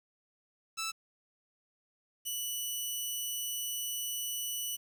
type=tone pair in turn; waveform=10% pulse; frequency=1318.5 / 2960 Hz; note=E6 / F#7; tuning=0 / 0 cents; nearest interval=octave + major second; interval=1400 cents; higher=second; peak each=-26 dBFS; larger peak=neither; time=0.77-0.92 / 2.25-4.77 s; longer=second; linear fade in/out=20 ms; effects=10-bit